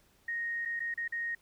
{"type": "tone with dropouts", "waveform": "sine", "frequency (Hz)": 1864.7, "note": "A#6", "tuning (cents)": 0, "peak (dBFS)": -32, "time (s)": [0.28, 1.35], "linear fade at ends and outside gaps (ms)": 5, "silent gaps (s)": [[0.652, 0.656], [0.795, 0.802], [0.941, 0.975], [1.079, 1.122]], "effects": ["pink hiss -67 dBFS RMS until 1.41 s"]}